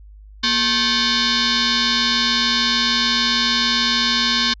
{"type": "tone with frequency modulation", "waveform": "sine", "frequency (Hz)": 236.7, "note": "A#3", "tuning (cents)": 27, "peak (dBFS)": -15, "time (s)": [0.43, 4.54], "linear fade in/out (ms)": 10, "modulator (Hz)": 658, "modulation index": 7.2, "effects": ["added 51 Hz sine -39 dBFS peak until 4.6 s"]}